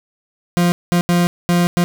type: tone bursts at uneven times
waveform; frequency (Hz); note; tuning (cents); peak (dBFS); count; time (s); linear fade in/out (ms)
40% pulse; 174.61; F3; 0; -11; 5; 0.57-0.72 / 0.92-1.01 / 1.09-1.27 / 1.49-1.67 / 1.77-1.84; 0
effects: none